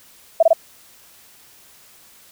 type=tone bursts; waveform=sine; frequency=659.3 Hz; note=E5; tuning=in tune; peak=-8 dBFS; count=3; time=0.4-0.532 s; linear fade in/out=5 ms; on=28 ms; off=24 ms; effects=white hiss -49 dBFS RMS until 2.31 s